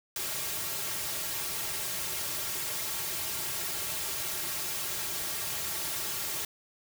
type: noise with comb filter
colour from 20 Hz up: white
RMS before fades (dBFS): -34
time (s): 0.16-6.45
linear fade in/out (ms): 2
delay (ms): 4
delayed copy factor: -0.8
effects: none